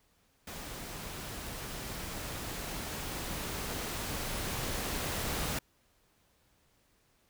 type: noise with level ramp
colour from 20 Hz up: pink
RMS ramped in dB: -43 to -34 dBFS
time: 0.47-5.59 s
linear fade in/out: 5 ms
effects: pink hiss -70 dBFS RMS until 7.29 s